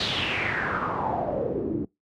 pink noise with low-pass filter sweep, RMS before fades -27 dBFS, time 0-1.85 s, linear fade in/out 5 ms, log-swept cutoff 4100 to 280 Hz, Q 4.9, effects noise-tail reverb RT60 0.2 s tail -24 dB re dry + high-pass 100 Hz 12 dB/octave

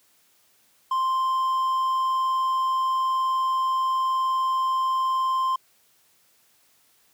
triangle tone, 1046.5 Hz, C6, in tune, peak -19 dBFS, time 0.91-5.56 s, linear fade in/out 5 ms, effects white hiss -62 dBFS RMS until 7.13 s + high-pass 80 Hz 12 dB/octave

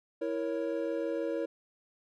triangle chord, A# diminished, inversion second, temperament equal with one note detuned, 329.6 / 468.1 / 554.4 Hz, E4 / A#4 / C#5, 0 / +7 / 0 cents, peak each -33 dBFS, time 0.21-1.46 s, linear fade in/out 10 ms, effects none

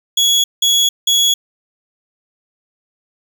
30% pulse tone bursts, 3358 Hz, G#7, 18 cents sharp, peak -8 dBFS, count 3, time 0.17-1.34 s, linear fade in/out 5 ms, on 270 ms, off 180 ms, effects none

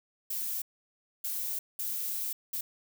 violet noise bursts at uneven times, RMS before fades -34 dBFS, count 4, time 0.3-0.62 / 1.24-1.59 / 1.79-2.33 / 2.53-2.61 s, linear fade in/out 5 ms, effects none

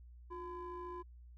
triangle ring-modulated tone, 329.6 Hz, E4, in tune, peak -38 dBFS, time 0.3-1.03 s, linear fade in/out 20 ms, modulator 686 Hz, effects added 60 Hz sine -53 dBFS peak until 1.37 s

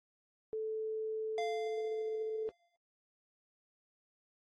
sine tone, 437.7 Hz, A4, 9 cents flat, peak -35 dBFS, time 0.53-2.49 s, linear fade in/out 0 ms
square tone with exponential decay, 693 Hz, F5, 14 cents flat, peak -35 dBFS, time 1.38-2.76 s, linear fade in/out 1 ms, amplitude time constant 300 ms
effects low-pass 5000 Hz 12 dB/octave + AAC 32 kbps

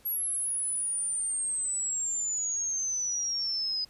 sine exponential sweep, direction down, 11550 to 4978 Hz, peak -28 dBFS, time 0.05-3.85 s, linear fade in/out 10 ms, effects pink hiss -60 dBFS RMS until 3.89 s + resampled to 32000 Hz

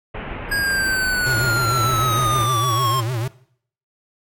pink low-pass noise, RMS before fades -30 dBFS, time 0.14-2.47 s, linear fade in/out 10 ms, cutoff 2800 Hz, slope 48 dB/octave
square linear sweep, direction down, 1644 to 1057 Hz, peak -19 dBFS, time 0.51-3.01 s, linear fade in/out 10 ms
square tone with vibrato, 119.8 Hz, A#2, 48 cents sharp, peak -22 dBFS, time 1.26-3.28 s, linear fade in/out 5 ms, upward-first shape triangle, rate 6.6 Hz, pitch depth 190 cents each way
effects noise-tail reverb RT60 0.6 s tail -19 dB re dry + AAC 64 kbps

